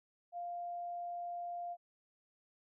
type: tone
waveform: sine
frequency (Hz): 698.5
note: F5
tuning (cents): 0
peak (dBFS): -39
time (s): 0.32-1.77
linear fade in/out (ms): 50
effects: none